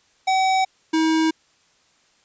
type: tone pair in turn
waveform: square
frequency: 760 / 319.5 Hz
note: F#5 / D#4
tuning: +46 / +46 cents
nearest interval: octave + minor third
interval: 1500 cents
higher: first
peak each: -17 dBFS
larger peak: neither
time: 0.27-0.65 / 0.93-1.31 s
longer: neither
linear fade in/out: 10 ms
effects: white hiss -60 dBFS RMS until 2.24 s + resampled to 16000 Hz